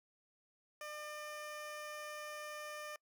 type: tone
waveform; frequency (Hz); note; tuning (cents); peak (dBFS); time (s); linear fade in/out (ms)
15% pulse; 601; D5; +40; -38; 0.81-2.96; 2
effects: noise-tail reverb RT60 0.1 s tail -26 dB re dry